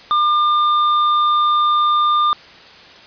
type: tone with tanh clipping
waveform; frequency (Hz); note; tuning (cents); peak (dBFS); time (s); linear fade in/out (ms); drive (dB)
sine; 1200; D6; +37; -14; 0.11-2.33; 0; 11
effects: white hiss -41 dBFS RMS until 3.06 s + resampled to 11025 Hz